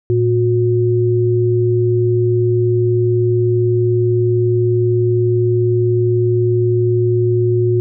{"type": "tone pair together", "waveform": "sine", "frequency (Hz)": [113.9, 361.6], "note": ["A#2", "F#4"], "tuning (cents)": [-40, -40], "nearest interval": "octave + minor sixth", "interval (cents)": 2000, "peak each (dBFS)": -14, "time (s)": [0.1, 7.8], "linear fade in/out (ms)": 0, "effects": []}